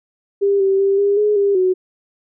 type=tone with pitch steps; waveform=sine; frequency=399.3 / 387.9 / 393.5 / 402.8 / 419 / 400.7 / 370.3 Hz; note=G4 / G4 / G4 / G4 / G#4 / G4 / F#4; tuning=+32 / -18 / +7 / +47 / +15 / +38 / +1 cents; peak=-12 dBFS; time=0.41-1.74 s; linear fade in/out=20 ms; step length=190 ms; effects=none